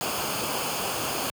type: noise with comb filter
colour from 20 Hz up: pink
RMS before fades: -29 dBFS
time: 0.01-1.3 s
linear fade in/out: 0 ms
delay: 0.52 ms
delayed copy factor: -0.6
effects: high-pass 100 Hz 12 dB/octave